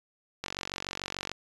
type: click train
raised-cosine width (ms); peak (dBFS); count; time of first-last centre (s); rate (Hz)
0.2; -16; 42; 0.44-1.316; 46.8
effects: resampled to 24000 Hz